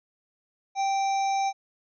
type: harmonic tone with a mistuned harmonic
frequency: 783 Hz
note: G5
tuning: 2 cents flat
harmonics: 1 / 3 / 5 / 7 / 8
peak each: -23 / -37 / -42 / -44 / -42 dBFS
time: 0.75-1.53 s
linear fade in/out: 50 ms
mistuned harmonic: 5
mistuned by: -29 cents
effects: none